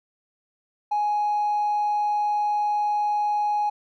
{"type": "tone with hard clipping", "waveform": "sine", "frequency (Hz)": 834, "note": "G#5", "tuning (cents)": 7, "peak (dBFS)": -21, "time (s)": [0.91, 3.7], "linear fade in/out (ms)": 10, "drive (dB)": 1, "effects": []}